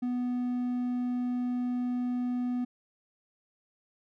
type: tone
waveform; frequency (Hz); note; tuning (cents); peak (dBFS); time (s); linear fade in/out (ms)
triangle; 246.9; B3; 0; -26; 0.02-2.65; 10
effects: none